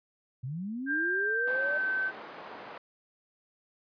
sine linear sweep, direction up, 118.2 to 600 Hz, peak -33 dBFS, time 0.43-1.78 s, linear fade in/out 10 ms
sine tone with pitch glide, 1590 to 1537.6 Hz, G6 to G6, +24 to -34 cents, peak -27 dBFS, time 0.86-2.12 s, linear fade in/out 50 ms, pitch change -58 cents, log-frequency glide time 1.12-1.77 s
white band-pass noise, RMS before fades -45 dBFS, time 1.47-2.78 s, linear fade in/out 5 ms, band 290 to 1200 Hz, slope 12 dB/octave
effects resampled to 11025 Hz

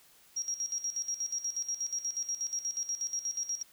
sine tone with tremolo, 5640 Hz, F8, 16 cents sharp, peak -30 dBFS, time 0.36-3.63 s, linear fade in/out 10 ms, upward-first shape square, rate 8.3 Hz, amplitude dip 75%, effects white hiss -61 dBFS RMS until 3.72 s

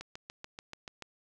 click train, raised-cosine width 0.2 ms, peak -25 dBFS, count 8, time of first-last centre 0.01-1.023 s, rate 6.91 Hz, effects none

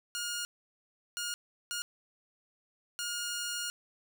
10% pulse tone bursts at uneven times, 1426 Hz, F6, 36 cents sharp, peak -26 dBFS, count 4, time 0.15-0.45 / 1.17-1.34 / 1.71-1.82 / 2.99-3.7 s, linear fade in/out 0 ms, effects none

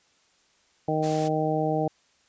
harmonic tone, 155.56 Hz, D#3, in tune, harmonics 1 / 2 / 3 / 4 / 5, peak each -29 / -29 / -29 / -29 / -29 dBFS, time 0.88-1.88 s, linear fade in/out 5 ms
white noise, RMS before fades -38 dBFS, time 1.02-1.29 s, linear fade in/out 20 ms
effects white hiss -64 dBFS RMS until 2.28 s + resampled to 16000 Hz

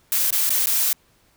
blue noise with dropouts, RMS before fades -20 dBFS, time 0.12-0.93 s, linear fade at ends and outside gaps 1 ms, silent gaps 0.306-0.326 / 0.493-0.504 / 0.659-0.67 s, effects pink hiss -60 dBFS RMS until 1.36 s

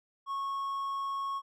triangle tone, 1099 Hz, C#6, 15 cents flat, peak -30 dBFS, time 0.26-1.42 s, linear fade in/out 50 ms, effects none

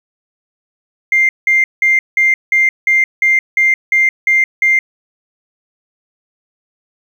sine tone bursts, 2101 Hz, C7, 7 cents sharp, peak -7 dBFS, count 11, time 1.12-4.79 s, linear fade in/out 2 ms, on 170 ms, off 180 ms, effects tanh soft clip ceiling -3 dBFS + 7-bit

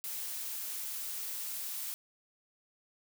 blue noise, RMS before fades -39 dBFS, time 0.04-1.94 s, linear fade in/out 0 ms, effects none

